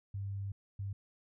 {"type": "tone bursts at uneven times", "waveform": "sine", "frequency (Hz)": 99, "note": "G2", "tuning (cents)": 18, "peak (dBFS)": -36, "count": 2, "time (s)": [[0.14, 0.52], [0.79, 0.93]], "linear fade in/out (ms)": 5, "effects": []}